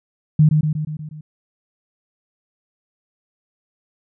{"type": "tone with echo", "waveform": "sine", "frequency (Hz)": 153.1, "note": "D#3", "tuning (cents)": -28, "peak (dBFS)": -8, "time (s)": [0.39, 0.49], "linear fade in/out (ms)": 5, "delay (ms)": 120, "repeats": 6, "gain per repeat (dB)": -4, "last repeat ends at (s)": 1.21, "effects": []}